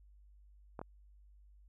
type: clicks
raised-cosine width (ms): 1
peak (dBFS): -28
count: 2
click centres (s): 0.792 / 0.815
effects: added 50 Hz sine -58 dBFS peak until 1.68 s